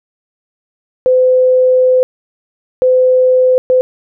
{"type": "tone bursts at uneven times", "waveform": "sine", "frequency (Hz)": 510, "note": "C5", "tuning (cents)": -44, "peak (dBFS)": -6, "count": 3, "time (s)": [[1.06, 2.03], [2.82, 3.58], [3.7, 3.81]], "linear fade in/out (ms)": 0, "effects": []}